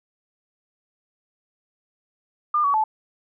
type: tone with pitch steps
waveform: sine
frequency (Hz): 1204 / 1131 / 869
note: D6 / C#6 / A5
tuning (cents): +43 / +34 / -22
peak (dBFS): -17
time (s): 2.54-2.84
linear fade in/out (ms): 5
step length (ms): 100
effects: none